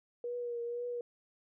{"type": "tone with vibrato", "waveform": "sine", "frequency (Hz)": 478.5, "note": "A#4", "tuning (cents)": 45, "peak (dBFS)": -35, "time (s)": [0.24, 1.01], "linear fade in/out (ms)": 2, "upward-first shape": "triangle", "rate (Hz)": 2, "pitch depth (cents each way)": 34, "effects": []}